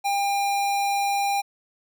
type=tone; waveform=square; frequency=801 Hz; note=G5; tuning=37 cents sharp; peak=-22 dBFS; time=0.04-1.42 s; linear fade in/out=20 ms; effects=none